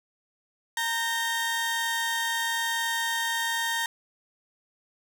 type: tone cluster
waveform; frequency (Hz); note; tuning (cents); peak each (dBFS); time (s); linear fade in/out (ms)
30% pulse; 922 / 1565 / 1844 / 3171; A#5 / G6 / A#6 / G7; -19 / -3 / -19 / +19; -28 / -35 / -28 / -33; 0.77-3.86; 2
effects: none